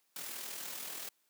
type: noise with amplitude modulation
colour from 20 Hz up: white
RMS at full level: -41 dBFS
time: 0.16-1.09 s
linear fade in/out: 2 ms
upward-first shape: sine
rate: 40.6 Hz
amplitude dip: 45%
effects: white hiss -75 dBFS RMS until 1.29 s + high-pass 200 Hz 12 dB/octave